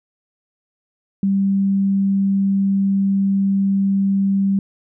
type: tone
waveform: sine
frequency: 196 Hz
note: G3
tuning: in tune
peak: -14 dBFS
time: 1.23-4.59 s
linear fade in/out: 2 ms
effects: none